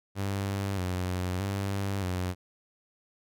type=tone with vibrato; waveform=sawtooth; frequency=94.8 Hz; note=F#2; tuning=43 cents sharp; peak=-25 dBFS; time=0.15-2.35 s; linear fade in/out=50 ms; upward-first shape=square; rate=0.8 Hz; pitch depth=69 cents each way; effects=none